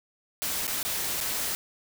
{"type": "noise with dropouts", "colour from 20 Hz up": "white", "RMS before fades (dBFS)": -30, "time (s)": [0.42, 1.55], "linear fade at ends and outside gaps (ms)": 0, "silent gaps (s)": [[0.669, 0.678], [0.829, 0.85], [1.204, 1.21]], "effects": []}